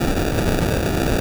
pink noise with sample-and-hold, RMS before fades -19 dBFS, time 0-1.2 s, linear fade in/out 5 ms, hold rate 1050 Hz, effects none

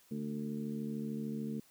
harmonic tone with a mistuned harmonic, 73.42 Hz, D2, in tune, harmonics 2 / 3 / 4 / 5 / 6, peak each -44 / -37 / -47 / -50 / -48 dBFS, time 0.11-1.6 s, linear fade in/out 5 ms, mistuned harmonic 6, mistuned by +27 cents, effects white hiss -65 dBFS RMS until 1.7 s

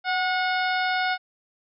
harmonic tone with a mistuned harmonic, 727 Hz, F#5, 31 cents flat, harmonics 1 / 2 / 3 / 4 / 5 / 6 / 7, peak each -25 / -26 / -31 / -37 / -35 / -38 / -39 dBFS, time 0.04-1.18 s, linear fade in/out 50 ms, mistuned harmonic 1, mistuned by +37 cents, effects none

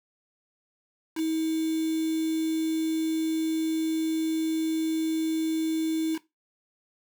sine tone with quantisation, 320 Hz, D#4, 49 cents sharp, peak -24 dBFS, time 1.15-6.19 s, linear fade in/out 50 ms, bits 6, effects noise-tail reverb RT60 0.2 s tail -17 dB re dry

